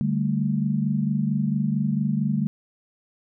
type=chord; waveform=sine; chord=D suspended fourth; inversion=none; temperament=just; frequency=146.83 / 195.78 / 220.2 Hz; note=D3 / G3 / A3; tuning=0 / -2 / +2 cents; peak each=-25 dBFS; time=0.01-2.47 s; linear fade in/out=0 ms; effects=none